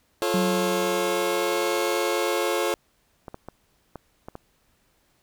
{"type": "chord", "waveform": "sawtooth", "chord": "F augmented", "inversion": "none", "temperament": "just", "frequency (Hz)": [349.2, 436.5, 545.7], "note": ["F4", "A4", "C#5"], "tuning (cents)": [0, -14, -27], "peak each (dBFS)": -23, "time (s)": [0.22, 2.74], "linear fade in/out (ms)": 0}
{"type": "tone with exponential decay", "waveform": "sine", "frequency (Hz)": 186.4, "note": "F#3", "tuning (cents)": 13, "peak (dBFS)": -21, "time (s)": [0.34, 2.14], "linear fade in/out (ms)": 2, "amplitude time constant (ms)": 390}
{"type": "clicks", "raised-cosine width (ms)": 1, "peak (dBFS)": -22, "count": 6, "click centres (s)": [3.282, 3.344, 3.486, 3.957, 4.285, 4.354]}
{"effects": ["pink hiss -66 dBFS RMS until 5.22 s"]}